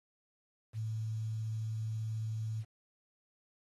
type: tone with quantisation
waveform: sine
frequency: 110.2 Hz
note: A2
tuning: 3 cents sharp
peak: -34 dBFS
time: 0.73-2.65 s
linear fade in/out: 50 ms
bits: 10
effects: AAC 32 kbps